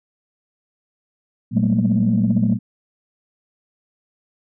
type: tone cluster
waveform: sine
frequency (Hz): 116.9 / 185.8 / 199.8 / 217.3 / 232.2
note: A#2 / F#3 / G3 / A3 / A#3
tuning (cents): +5 / +7 / +33 / -21 / -7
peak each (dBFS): -20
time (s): 1.51-2.59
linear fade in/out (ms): 50
effects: tanh soft clip ceiling -8 dBFS